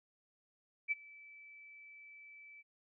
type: tone with ADSR envelope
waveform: sine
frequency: 2312 Hz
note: D7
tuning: 28 cents flat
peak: -29 dBFS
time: 0.88-2.63 s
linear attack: 35 ms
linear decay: 25 ms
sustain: -24 dB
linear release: 30 ms
effects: none